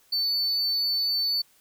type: tone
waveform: sine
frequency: 4502 Hz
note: C#8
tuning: 26 cents sharp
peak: -20 dBFS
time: 0.12-1.42 s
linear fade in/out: 10 ms
effects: tanh soft clip ceiling -22 dBFS + white hiss -61 dBFS RMS until 1.6 s